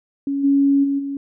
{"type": "tone with level steps", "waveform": "sine", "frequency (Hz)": 278.6, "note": "C#4", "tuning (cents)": 9, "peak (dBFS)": [-19, -12, -17, -23], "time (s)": [0.27, 1.17], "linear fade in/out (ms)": 2, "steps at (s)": [0.43, 0.83, 0.98], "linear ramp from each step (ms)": 20, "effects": []}